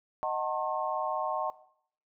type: chord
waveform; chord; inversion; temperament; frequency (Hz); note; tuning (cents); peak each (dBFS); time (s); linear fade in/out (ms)
sine; D# diminished seventh; none; just; 622.3 / 746.7 / 896 / 1075.3; D#5 / F#5 / A5 / C6; 0 / +16 / +31 / +47; -34; 0.23-1.5; 0
effects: noise-tail reverb RT60 0.6 s tail -17 dB re dry